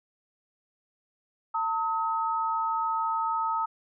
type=tone pair together; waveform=sine; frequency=901 / 1274.2 Hz; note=A5 / D#6; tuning=+41 / +41 cents; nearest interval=tritone; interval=600 cents; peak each=-28 dBFS; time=1.54-3.66 s; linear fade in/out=10 ms; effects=none